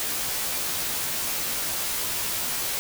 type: noise with comb filter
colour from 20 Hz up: white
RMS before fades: -28 dBFS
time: 0-2.79 s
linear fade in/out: 0 ms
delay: 15 ms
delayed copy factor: -1
effects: none